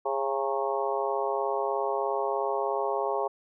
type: harmonic tone with a mistuned harmonic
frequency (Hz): 136.7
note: C#3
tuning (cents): -24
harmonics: 3 / 4 / 5 / 6 / 7 / 8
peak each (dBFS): -31 / -32 / -33 / -34 / -34 / -35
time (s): 0.05-3.28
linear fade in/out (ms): 10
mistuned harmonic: 7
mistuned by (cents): -62
effects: none